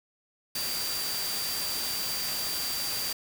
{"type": "tone in noise", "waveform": "sine", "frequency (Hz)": 4699, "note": "D8", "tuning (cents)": 0, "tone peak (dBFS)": -33, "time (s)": [0.55, 3.13], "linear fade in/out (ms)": 5, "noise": "white", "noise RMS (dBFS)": -33, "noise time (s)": [0.55, 3.13], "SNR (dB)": -3, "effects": []}